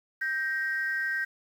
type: tone pair together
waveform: sine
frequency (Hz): 1568 / 1879.8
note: G6 / A#6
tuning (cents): 0 / +14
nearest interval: minor third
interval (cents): 314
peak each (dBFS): -28 / -30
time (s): 0.21-1.25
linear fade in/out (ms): 10
effects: tanh soft clip ceiling -21 dBFS + 9-bit